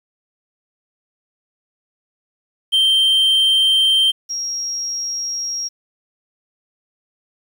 triangle / sine tone pair in turn, 3139 / 5607 Hz, G7 / F8, +2 / +6 cents, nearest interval minor seventh, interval 1004 cents, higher second, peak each -10 / -21 dBFS, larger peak first, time 2.72-4.12 / 4.29-5.69 s, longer neither, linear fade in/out 20 ms, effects 8-bit

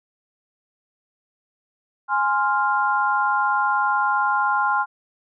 sine chord, F minor, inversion first, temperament equal, 830.6 / 1046.5 / 1396.9 Hz, Ab5 / C6 / F6, 0 / 0 / 0 cents, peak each -22 dBFS, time 2.08-4.86 s, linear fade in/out 50 ms, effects none

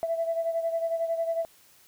sine beating tone pair, 661 / 672 Hz, E5 / E5, +5 / +33 cents, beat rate 11 Hz, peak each -26 / -32 dBFS, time 0.03-1.45 s, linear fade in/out 0 ms, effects tanh soft clip ceiling -18 dBFS + white hiss -58 dBFS RMS until 1.87 s

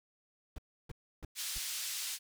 brown noise bursts, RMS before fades -42 dBFS, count 4, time 0.56-1.582 s, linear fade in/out 2 ms, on 23 ms, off 310 ms
pink band-pass noise, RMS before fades -39 dBFS, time 1.35-2.19 s, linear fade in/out 50 ms, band 3400 to 14000 Hz, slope 12 dB/octave
effects none

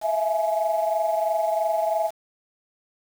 sine tone cluster, 650 / 673 / 842 Hz, E5 / E5 / G#5, -24 / +36 / +24 cents, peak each -23 / -26 / -25 dBFS, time 0.01-2.11 s, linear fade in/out 50 ms, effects tanh soft clip ceiling -12 dBFS + 7-bit

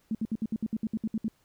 sine tone bursts, 220 Hz, A3, in tune, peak -26 dBFS, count 12, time 0.11-1.282 s, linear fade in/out 2 ms, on 39 ms, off 64 ms, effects pink hiss -68 dBFS RMS until 1.44 s

